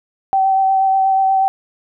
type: tone with vibrato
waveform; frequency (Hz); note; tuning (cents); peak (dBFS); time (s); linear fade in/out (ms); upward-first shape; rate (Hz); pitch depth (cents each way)
sine; 770; G5; -31; -11; 0.33-1.48; 0; sine; 8.3; 15
effects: none